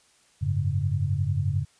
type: tone cluster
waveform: sine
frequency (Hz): 92.3 / 103.5 / 140.7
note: F#2 / G#2 / C#3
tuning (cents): -4 / -5 / +26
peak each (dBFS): -27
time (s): 0.41-1.65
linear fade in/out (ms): 20
effects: white hiss -61 dBFS RMS until 1.79 s + resampled to 22050 Hz